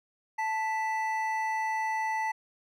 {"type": "tone pair together", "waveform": "triangle", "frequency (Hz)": [880, 1975.5], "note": ["A5", "B6"], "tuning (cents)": [0, 0], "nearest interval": "octave + major second", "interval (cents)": 1400, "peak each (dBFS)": [-27, -32], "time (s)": [0.38, 2.32], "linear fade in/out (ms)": 10, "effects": []}